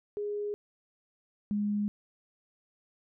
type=tone pair in turn; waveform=sine; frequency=413.4 / 206.7 Hz; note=G#4 / G#3; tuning=-8 / -8 cents; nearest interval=octave; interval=1200 cents; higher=first; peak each=-31 / -27 dBFS; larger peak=second; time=0.17-0.54 / 1.51-1.88 s; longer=neither; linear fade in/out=0 ms; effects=none